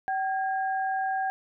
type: tone pair together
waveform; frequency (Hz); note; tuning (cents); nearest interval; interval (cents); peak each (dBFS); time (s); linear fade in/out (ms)
sine; 767 / 1625.2; G5 / G#6; -38 / -38; octave + minor second; 1300; -26 / -33; 0.08-1.3; 0
effects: none